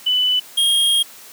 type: tone pair in turn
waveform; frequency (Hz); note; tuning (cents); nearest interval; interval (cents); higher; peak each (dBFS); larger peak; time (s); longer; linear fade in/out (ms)
sine / square; 2993 / 3247; F#7 / G#7; +19 / -40; minor second; 141; second; -14; neither; 0.06-0.4 / 0.57-1.03; second; 10
effects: white hiss -41 dBFS RMS until 1.32 s + high-pass 200 Hz 12 dB/octave